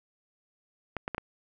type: clicks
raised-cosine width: 0.5 ms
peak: -17 dBFS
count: 4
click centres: 0.967 / 1.079 / 1.147 / 1.181 s
effects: none